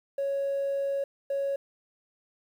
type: tone bursts at uneven times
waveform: triangle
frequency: 554.4 Hz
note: C#5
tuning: in tune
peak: -23 dBFS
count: 2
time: 0.18-1.04 / 1.3-1.56 s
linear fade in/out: 5 ms
effects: tanh soft clip ceiling -23 dBFS + 10-bit